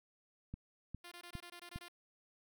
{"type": "click train", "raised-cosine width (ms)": 5, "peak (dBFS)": -31, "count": 4, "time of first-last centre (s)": [0.54, 1.76], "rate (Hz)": 2.46}
{"type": "tone bursts", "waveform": "5% pulse", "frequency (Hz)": 349.2, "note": "F4", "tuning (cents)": 0, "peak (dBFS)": -39, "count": 9, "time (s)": [1.04, 1.884], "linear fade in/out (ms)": 5, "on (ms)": 76, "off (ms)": 20}
{"effects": []}